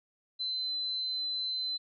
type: tone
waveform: sine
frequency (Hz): 4051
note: B7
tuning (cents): +43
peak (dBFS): -31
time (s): 0.39-1.78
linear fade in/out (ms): 20
effects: none